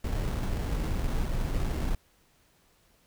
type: noise with sample-and-hold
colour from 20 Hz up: brown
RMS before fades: -29 dBFS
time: 0.04-1.95 s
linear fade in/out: 5 ms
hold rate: 2450 Hz
effects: pink hiss -65 dBFS RMS until 3.06 s